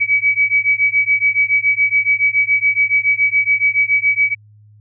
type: beating tone pair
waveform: sine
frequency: 2274 / 2281.1 Hz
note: C#7 / C#7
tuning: +44 / +49 cents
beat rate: 7.1 Hz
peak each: -15 dBFS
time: 0-4.35 s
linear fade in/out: 20 ms
effects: added 105 Hz sine -43 dBFS peak until 4.8 s